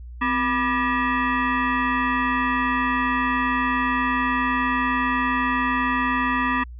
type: tone with frequency modulation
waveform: sine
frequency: 466.2 Hz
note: A#4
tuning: in tune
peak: -19 dBFS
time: 0.21-6.64 s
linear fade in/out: 10 ms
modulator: 723 Hz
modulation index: 2.5
effects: added 60 Hz sine -35 dBFS peak until 6.79 s + resampled to 8000 Hz